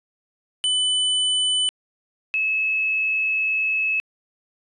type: tone pair in turn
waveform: square / sine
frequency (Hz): 3000 / 2591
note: F#7 / E7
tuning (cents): +23 / -30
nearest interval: minor third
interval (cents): 253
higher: first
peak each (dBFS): -19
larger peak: neither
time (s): 0.64-1.69 / 2.34-4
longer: second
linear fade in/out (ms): 0
effects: resampled to 24000 Hz + 10-bit